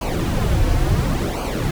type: noise with flanger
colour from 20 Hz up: brown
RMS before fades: -19 dBFS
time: 0.01-1.71 s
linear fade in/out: 5 ms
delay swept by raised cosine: 0.54 to 5.04 ms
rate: 0.71 Hz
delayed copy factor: -0.7
effects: none